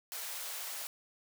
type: high-pass noise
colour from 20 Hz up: white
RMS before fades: -41 dBFS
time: 0.12-0.87 s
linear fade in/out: 0 ms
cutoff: 510 Hz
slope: 24 dB/octave
effects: none